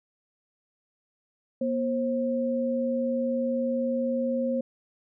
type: tone pair together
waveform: sine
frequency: 240 / 532 Hz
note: B3 / C5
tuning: -49 / +29 cents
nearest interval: octave + major second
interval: 1378 cents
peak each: -27 dBFS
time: 1.61-4.61 s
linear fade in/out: 5 ms
effects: none